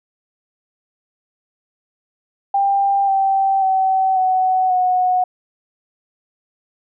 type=tone with pitch steps; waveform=sine; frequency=793 / 777.6 / 762.5 / 747.6 / 733.1 Hz; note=G5 / G5 / G5 / F#5 / F#5; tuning=+20 / -14 / -48 / +18 / -16 cents; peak=-13 dBFS; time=2.54-5.24 s; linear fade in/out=5 ms; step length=540 ms; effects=none